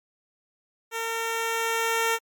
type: tone with level ramp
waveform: 10% pulse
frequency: 455.6 Hz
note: A#4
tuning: 40 cents flat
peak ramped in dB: -20 to -13 dBFS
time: 0.91-2.19 s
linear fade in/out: 50 ms
effects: MP3 96 kbps